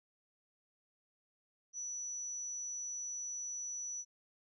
sine tone, 5920 Hz, F#8, in tune, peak -39 dBFS, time 1.73-4.05 s, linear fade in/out 50 ms, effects none

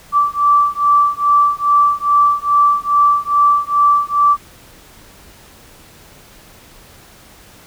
sine beating tone pair, 1162 / 1164.4 Hz, D6 / D6, -19 / -15 cents, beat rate 2.4 Hz, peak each -13 dBFS, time 0.12-4.37 s, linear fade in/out 50 ms, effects pink hiss -43 dBFS RMS until 7.66 s

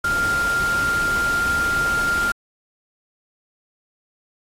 sine tone in noise, 1396.9 Hz, F6, in tune, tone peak -18 dBFS, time 0.04-2.32 s, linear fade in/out 5 ms, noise pink, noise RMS -29 dBFS, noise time 0.04-2.32 s, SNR +8 dB, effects low-pass 12000 Hz 12 dB/octave + AAC 64 kbps

